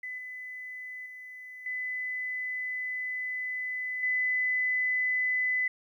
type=tone with level steps; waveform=sine; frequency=2007 Hz; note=B6; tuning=27 cents sharp; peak=-35 / -38 / -42 / -31 / -25 dBFS; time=0.03-5.68 s; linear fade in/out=5 ms; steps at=0.18 / 1.06 / 1.66 / 4.03 s; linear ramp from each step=2 ms; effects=11-bit